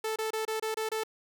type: tone bursts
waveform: sawtooth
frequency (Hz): 439.1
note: A4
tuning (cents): -4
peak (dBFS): -26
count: 7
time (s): 0.04-1.036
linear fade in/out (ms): 5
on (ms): 120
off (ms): 26
effects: none